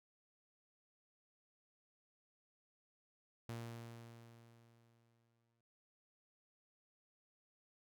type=tone with exponential decay; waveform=sawtooth; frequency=116.54 Hz; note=A#2; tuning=in tune; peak=-39 dBFS; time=3.49-5.61 s; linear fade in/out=0 ms; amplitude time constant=460 ms; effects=none